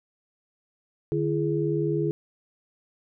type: tone cluster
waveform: sine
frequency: 148.7 / 338.1 / 418 Hz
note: D3 / E4 / G#4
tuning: +22 / +44 / +11 cents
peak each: -27 dBFS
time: 1.12-2.11 s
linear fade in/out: 0 ms
effects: none